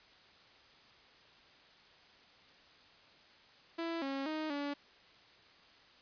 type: tone with pitch steps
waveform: sawtooth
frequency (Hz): 332.7 / 272.9 / 311.2 / 286.4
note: E4 / C#4 / D#4 / D4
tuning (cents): +16 / -27 / 0 / -43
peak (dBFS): -32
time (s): 3.78-4.74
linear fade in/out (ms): 10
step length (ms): 240
effects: white hiss -61 dBFS RMS until 6.01 s + resampled to 11025 Hz